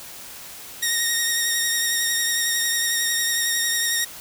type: tone with vibrato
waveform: 10% pulse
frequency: 1864.7 Hz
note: A#6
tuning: in tune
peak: -11 dBFS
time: 0.82-4.05 s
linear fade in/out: 10 ms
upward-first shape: triangle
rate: 11 Hz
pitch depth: 30 cents each way
effects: white hiss -39 dBFS RMS until 4.2 s